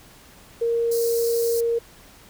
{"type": "tone", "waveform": "sine", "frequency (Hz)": 465.5, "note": "A#4", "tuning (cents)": -2, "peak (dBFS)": -19, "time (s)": [0.61, 1.79], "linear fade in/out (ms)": 10}
{"type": "high-pass noise", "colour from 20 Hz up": "white", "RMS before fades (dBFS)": -32, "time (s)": [0.91, 1.61], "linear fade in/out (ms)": 10, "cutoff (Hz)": 4100, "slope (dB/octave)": 96}
{"effects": ["pink hiss -49 dBFS RMS until 2.29 s"]}